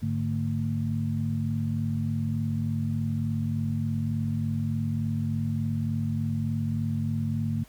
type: tone cluster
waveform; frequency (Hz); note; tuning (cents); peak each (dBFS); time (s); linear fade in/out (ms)
sine; 103.7 / 147.1 / 225.9; G#2 / D3 / A3; -2 / +3 / +46; -29 / -30 / -30; 0.02-7.64; 10
effects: added 50 Hz sine -52 dBFS peak until 7.68 s + pink hiss -56 dBFS RMS until 7.68 s